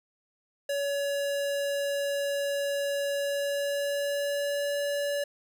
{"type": "tone with pitch glide", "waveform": "square", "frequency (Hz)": [565, 572.6], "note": ["C#5", "D5"], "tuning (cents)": [33, -44], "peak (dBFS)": -28, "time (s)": [0.69, 5.24], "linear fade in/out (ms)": 5, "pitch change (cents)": 23, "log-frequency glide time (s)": [3.15, 4.75], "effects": []}